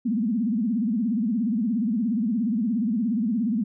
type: tone with vibrato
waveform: sine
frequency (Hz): 224.3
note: A3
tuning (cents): +34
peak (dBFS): -21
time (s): 0.05-3.64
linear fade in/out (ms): 10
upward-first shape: sine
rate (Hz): 17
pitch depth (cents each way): 200
effects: none